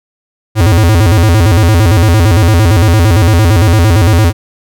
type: tone with vibrato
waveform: square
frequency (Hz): 96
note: G2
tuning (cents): -36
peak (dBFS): -5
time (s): 0.55-4.33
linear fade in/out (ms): 50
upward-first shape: square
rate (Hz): 8.8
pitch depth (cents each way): 220
effects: none